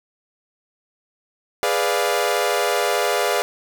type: chord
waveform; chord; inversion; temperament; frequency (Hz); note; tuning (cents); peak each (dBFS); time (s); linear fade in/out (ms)
sawtooth; G# diminished seventh; none; equal; 415.3 / 493.9 / 587.3 / 698.5; G#4 / B4 / D5 / F5; 0 / 0 / 0 / 0; -20; 1.63-3.42; 0
effects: none